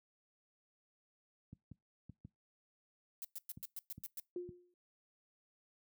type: clicks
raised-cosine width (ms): 5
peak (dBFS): -36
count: 7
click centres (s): 1.53 / 1.716 / 2.096 / 2.25 / 3.574 / 3.98 / 4.491
type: noise bursts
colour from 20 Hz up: violet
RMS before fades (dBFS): -44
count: 8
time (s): 3.22-4.198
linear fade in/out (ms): 0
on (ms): 26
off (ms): 110
type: tone with exponential decay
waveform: sine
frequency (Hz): 355.2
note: F4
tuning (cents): +29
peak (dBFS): -36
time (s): 4.36-4.74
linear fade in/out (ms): 2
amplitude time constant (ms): 82
effects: noise-tail reverb RT60 0.2 s tail -23 dB re dry + high-pass 100 Hz 12 dB/octave